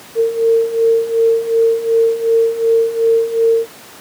sine beating tone pair, 454.2 / 456.9 Hz, A#4 / A#4, -45 / -35 cents, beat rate 2.7 Hz, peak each -16 / -12 dBFS, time 0.15-3.67 s, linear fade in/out 50 ms, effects pink hiss -37 dBFS RMS until 4 s + high-pass 200 Hz 12 dB/octave

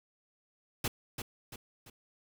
pink noise with echo, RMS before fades -32 dBFS, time 0.84-0.88 s, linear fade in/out 5 ms, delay 340 ms, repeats 3, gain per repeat -7 dB, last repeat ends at 1.9 s, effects none

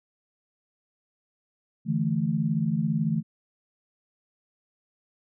sine chord, D suspended second, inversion none, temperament equal with one note detuned, 146.83 / 164.81 / 218.9 Hz, D3 / E3 / A3, 0 / 0 / -9 cents, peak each -29 / -26 / -27 dBFS, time 1.85-3.23 s, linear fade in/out 50 ms, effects none

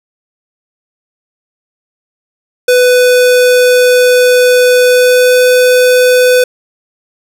square tone with pitch glide, 498 to 500.9 Hz, B4 to B4, +14 to +24 cents, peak -5 dBFS, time 2.68-6.44 s, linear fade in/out 5 ms, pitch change +10 cents, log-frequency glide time 4.83-5.41 s, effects none

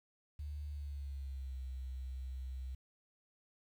sine tone with pitch glide, 73.42 to 64.66 Hz, D2 to C2, 0 to -20 cents, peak -40 dBFS, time 0.39-2.75 s, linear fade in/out 5 ms, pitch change -220 cents, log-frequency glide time 0.68-1.59 s, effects 11-bit

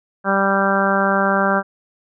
harmonic tone, 196 Hz, G3, in tune, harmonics 1 / 2 / 3 / 4 / 5 / 6 / 7 / 8, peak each -21 / -25 / -21 / -23 / -25 / -24 / -22 / -22 dBFS, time 0.24-1.63 s, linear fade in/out 50 ms, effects none

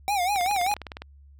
square tone with vibrato, 764 Hz, G5, 45 cents flat, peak -23 dBFS, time 0.08-0.74 s, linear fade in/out 0 ms, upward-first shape sine, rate 5.1 Hz, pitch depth 150 cents each way
click train, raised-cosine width 0.3 ms, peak -20 dBFS, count 14, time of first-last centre 0.36-1.02 s, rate 19.7 Hz
effects added 70 Hz sine -48 dBFS peak until 1.39 s

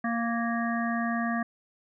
harmonic tone with a mistuned harmonic, 232 Hz, A#3, 8 cents flat, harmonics 1 / 3 / 5 / 7 / 8, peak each -28 / -33 / -35 / -36 / -37 dBFS, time 0.04-1.43 s, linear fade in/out 5 ms, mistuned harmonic 7, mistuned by +32 cents, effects none

